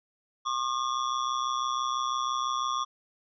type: ring-modulated tone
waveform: square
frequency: 1142 Hz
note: D6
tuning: 49 cents flat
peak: -25 dBFS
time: 0.45-2.85 s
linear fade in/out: 20 ms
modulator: 63 Hz
effects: resampled to 16000 Hz